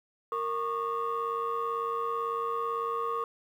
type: tone cluster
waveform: sine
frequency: 462.7 / 1107 / 1205 Hz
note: A#4 / C#6 / D6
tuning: -13 / -3 / +44 cents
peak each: -33 / -31 / -33 dBFS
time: 0.32-3.24 s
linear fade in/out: 2 ms
effects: tanh soft clip ceiling -23 dBFS + 10-bit